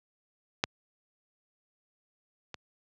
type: clicks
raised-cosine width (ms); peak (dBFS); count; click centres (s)
0.2; -7 / -21; 2; 0.639 / 2.543
effects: high-pass 80 Hz 12 dB/octave + low-pass 6000 Hz 12 dB/octave